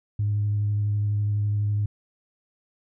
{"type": "tone with vibrato", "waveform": "sine", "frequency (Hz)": 103.7, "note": "G#2", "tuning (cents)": -2, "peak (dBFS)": -20, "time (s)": [0.19, 1.86], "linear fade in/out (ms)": 5, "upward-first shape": "triangle", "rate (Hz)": 12, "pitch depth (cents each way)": 16, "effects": ["tanh soft clip ceiling -17 dBFS"]}